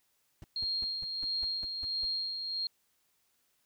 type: noise bursts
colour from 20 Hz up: brown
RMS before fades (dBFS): -45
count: 9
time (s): 0.42-2.049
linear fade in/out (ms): 2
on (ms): 21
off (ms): 180
type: tone with tremolo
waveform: sine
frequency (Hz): 4233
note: C8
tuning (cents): +19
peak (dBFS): -30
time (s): 0.56-2.67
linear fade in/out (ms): 2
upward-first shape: sine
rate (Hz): 1.5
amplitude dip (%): 45
effects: white hiss -74 dBFS RMS until 3.65 s